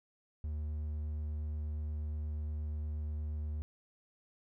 triangle tone, 75.7 Hz, D#2, 47 cents flat, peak -33 dBFS, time 0.44-3.62 s, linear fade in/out 0 ms, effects none

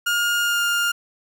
30% pulse tone with pitch glide, 1419 to 1407.6 Hz, F6 to F6, +27 to +13 cents, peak -16 dBFS, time 0.06-0.92 s, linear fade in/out 10 ms, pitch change -14 cents, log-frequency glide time 0.42-0.61 s, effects none

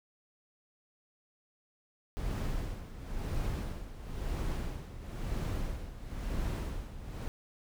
brown noise with tremolo, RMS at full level -33 dBFS, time 2.17-7.28 s, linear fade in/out 0 ms, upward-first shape sine, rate 0.99 Hz, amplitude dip 75%, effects none

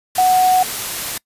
sine tone in noise, 740 Hz, F#5, in tune, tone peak -10 dBFS, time 0.18-0.63 s, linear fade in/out 5 ms, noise white, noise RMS -24 dBFS, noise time 0.15-1.18 s, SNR +11 dB, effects noise-tail reverb RT60 0.1 s tail -25 dB re dry + resampled to 32000 Hz

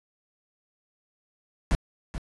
brown noise with echo, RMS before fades -21 dBFS, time 1.71-1.75 s, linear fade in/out 0 ms, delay 430 ms, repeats 1, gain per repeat -11 dB, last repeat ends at 2.18 s, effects resampled to 24000 Hz

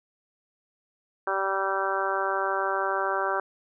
harmonic tone, 193.8 Hz, G3, 20 cents flat, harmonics 2 / 3 / 4 / 5 / 6 / 7 / 8, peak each -32 / -32 / -32 / -32 / -32 / -32 / -32 dBFS, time 1.27-3.4 s, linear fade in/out 2 ms, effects none

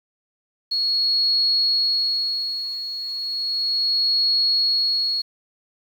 sine tone with tremolo, 4329 Hz, C#8, 42 cents flat, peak -16 dBFS, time 0.71-5.22 s, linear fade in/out 10 ms, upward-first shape sine, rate 0.34 Hz, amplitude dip 70%, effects 8-bit

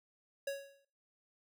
square tone with exponential decay, 555 Hz, C#5, 2 cents sharp, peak -34 dBFS, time 0.47-0.85 s, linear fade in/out 5 ms, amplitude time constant 81 ms, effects noise-tail reverb RT60 0.6 s tail -25 dB re dry

